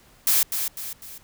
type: noise with echo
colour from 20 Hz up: blue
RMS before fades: -19 dBFS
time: 0.27-0.43 s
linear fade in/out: 2 ms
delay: 250 ms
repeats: 3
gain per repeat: -7 dB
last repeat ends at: 1.18 s
effects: pink hiss -55 dBFS RMS until 1.23 s